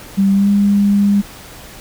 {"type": "tone with pitch glide", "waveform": "sine", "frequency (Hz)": [196, 202], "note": ["G3", "G#3"], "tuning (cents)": [0, -48], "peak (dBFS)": -9, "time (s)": [0.17, 1.22], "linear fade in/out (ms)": 20, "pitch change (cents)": 52, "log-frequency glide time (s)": [0.32, 0.5], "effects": ["pink hiss -36 dBFS RMS until 1.8 s"]}